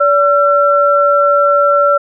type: tone pair together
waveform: sine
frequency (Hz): 574.2 / 1352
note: D5 / E6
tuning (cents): -39 / +43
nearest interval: octave + minor third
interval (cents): 1482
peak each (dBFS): -10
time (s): 0-1.98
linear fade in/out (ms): 10
effects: none